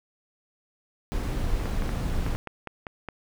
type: noise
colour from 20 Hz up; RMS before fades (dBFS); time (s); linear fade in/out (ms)
brown; -27; 1.12-2.36; 0
type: clicks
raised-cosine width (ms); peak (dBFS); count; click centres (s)
0.5; -20; 9; 1.657 / 1.822 / 1.892 / 2.264 / 2.351 / 2.473 / 2.673 / 2.868 / 3.087
effects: none